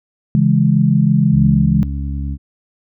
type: chord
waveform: sine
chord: C# minor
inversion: none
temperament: equal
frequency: 138.59 / 164.81 / 207.7 Hz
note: C#3 / E3 / G#3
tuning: 0 / 0 / 0 cents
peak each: -14 dBFS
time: 0.35-1.83 s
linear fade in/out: 0 ms
type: harmonic tone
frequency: 70 Hz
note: C#2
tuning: 18 cents sharp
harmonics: 1 / 2 / 3 / 4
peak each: -20 / -26 / -30 / -32 dBFS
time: 1.31-2.38 s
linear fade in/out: 50 ms
effects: none